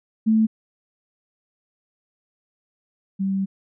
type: tone pair in turn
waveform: sine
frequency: 220 / 193.66 Hz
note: A3 / G3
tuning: 0 / -21 cents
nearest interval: major second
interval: 221 cents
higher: first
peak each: -14 / -20 dBFS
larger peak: first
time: 0.26-0.47 / 3.19-3.46 s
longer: second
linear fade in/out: 20 ms
effects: none